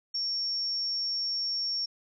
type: tone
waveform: sine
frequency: 5490 Hz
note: F8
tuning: 31 cents flat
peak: -28 dBFS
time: 0.14-1.86 s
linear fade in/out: 10 ms
effects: none